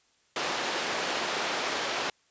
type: band-pass noise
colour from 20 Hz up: pink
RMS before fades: -31 dBFS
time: 0.36-2.1 s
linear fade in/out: 2 ms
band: 430 to 5200 Hz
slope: 12 dB/octave
effects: white hiss -67 dBFS RMS until 2.3 s + resampled to 16000 Hz